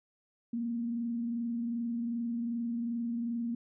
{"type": "tone with frequency modulation", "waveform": "sine", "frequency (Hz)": 234.5, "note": "A#3", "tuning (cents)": 11, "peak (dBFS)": -31, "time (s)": [0.53, 3.55], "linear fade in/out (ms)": 5, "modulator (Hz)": 22.6, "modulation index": 0.27, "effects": []}